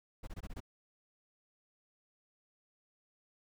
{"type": "noise bursts", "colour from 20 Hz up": "brown", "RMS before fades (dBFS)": -42, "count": 6, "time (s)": [0.23, 0.604], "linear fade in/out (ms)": 10, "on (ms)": 44, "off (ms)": 22, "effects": []}